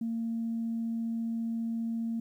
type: tone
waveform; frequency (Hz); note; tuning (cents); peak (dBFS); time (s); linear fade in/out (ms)
sine; 228.7; A#3; -33; -29; 0.01-2.2; 5
effects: tanh soft clip ceiling -25 dBFS + 11-bit